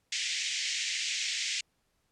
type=band-pass noise; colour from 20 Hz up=pink; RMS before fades=-33 dBFS; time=0.12-1.61 s; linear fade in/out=5 ms; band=2000 to 7500 Hz; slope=48 dB/octave; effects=pink hiss -75 dBFS RMS until 2.11 s + low-pass 12000 Hz 12 dB/octave